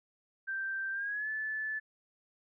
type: tone with pitch glide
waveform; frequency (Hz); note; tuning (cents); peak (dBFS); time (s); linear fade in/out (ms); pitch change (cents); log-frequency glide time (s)
sine; 1568 to 1739.8; G6 to A6; 0 to -20; -33; 0.47-1.8; 20; +180; 0.92-1.29
effects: none